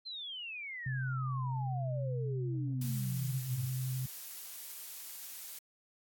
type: exponential sweep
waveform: sine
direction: down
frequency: 4193 to 101.6 Hz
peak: -40 dBFS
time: 0.05-3.68 s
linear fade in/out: 20 ms
type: tone with vibrato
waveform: sine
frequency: 129.5 Hz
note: C3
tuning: 17 cents flat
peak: -33 dBFS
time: 0.86-4.06 s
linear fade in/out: 5 ms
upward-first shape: sine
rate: 12 Hz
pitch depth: 16 cents each way
type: noise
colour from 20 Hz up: blue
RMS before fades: -45 dBFS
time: 2.81-5.59 s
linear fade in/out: 5 ms
effects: AAC 64 kbps